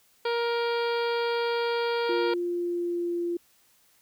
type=harmonic tone; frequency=470 Hz; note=A#4; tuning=14 cents sharp; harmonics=1 / 2 / 3 / 4 / 5 / 6 / 7 / 8 / 9 / 10; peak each=-26 / -32 / -35 / -43 / -39 / -46 / -40 / -48 / -44 / -44 dBFS; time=0.25-2.34 s; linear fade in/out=5 ms
type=tone with pitch glide; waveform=sine; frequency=351 to 345.2 Hz; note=F4 to F4; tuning=+9 to -20 cents; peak=-26 dBFS; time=2.09-3.37 s; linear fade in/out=5 ms; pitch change=-29 cents; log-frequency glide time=2.25-3.23 s
effects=white hiss -63 dBFS RMS until 4.01 s